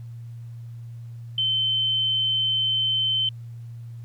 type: tone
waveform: sine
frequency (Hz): 3081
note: G7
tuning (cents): -31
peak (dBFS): -20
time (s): 1.38-3.29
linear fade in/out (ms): 2
effects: added 117 Hz sine -35 dBFS peak until 4.04 s + pink hiss -63 dBFS RMS until 4.04 s